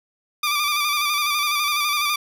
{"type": "tone with vibrato", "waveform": "15% pulse", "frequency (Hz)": 1183, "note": "D6", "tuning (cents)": 12, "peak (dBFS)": -13, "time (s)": [0.43, 2.16], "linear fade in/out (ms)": 5, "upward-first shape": "square", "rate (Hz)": 12, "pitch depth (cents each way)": 37, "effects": []}